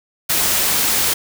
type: noise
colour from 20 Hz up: white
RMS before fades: -17 dBFS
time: 0.29-1.14 s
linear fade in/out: 10 ms
effects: none